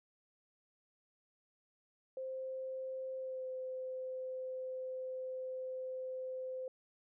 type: tone with pitch glide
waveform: sine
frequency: 523 to 515.8 Hz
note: C5 to C5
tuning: -1 to -25 cents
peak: -39 dBFS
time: 2.17-6.68 s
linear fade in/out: 2 ms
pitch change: -24 cents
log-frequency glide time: 3.18-3.46 s
effects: none